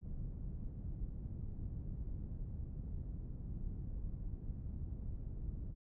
pink low-pass noise, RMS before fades -43 dBFS, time 0.01-5.75 s, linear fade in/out 50 ms, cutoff 140 Hz, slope 12 dB/octave, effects none

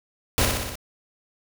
pink noise with echo, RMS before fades -20 dBFS, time 0.38-0.45 s, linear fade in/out 0 ms, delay 61 ms, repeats 5, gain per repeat -3 dB, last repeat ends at 0.755 s, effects none

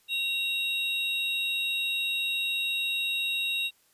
triangle tone pair together, 2747 / 3789 Hz, F7 / A#7, -29 / +27 cents, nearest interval tritone, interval 556 cents, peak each -28 dBFS, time 0.08-3.71 s, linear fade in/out 50 ms, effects white hiss -65 dBFS RMS until 3.93 s + resampled to 32000 Hz

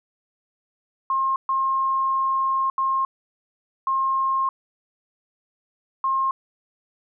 sine tone bursts at uneven times, 1068 Hz, C6, 35 cents sharp, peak -19 dBFS, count 5, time 1.1-1.36 / 1.49-2.7 / 2.78-3.05 / 3.87-4.49 / 6.04-6.31 s, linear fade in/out 2 ms, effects none

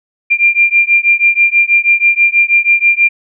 sine beating tone pair, 2384 / 2390.2 Hz, D7 / D7, +25 / +30 cents, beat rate 6.2 Hz, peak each -10 dBFS, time 0.3-3.09 s, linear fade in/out 20 ms, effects none

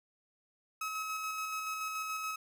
30% pulse tone with tremolo, 1282 Hz, E6, 49 cents flat, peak -32 dBFS, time 0.81-2.36 s, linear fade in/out 5 ms, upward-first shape square, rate 7 Hz, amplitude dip 25%, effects none

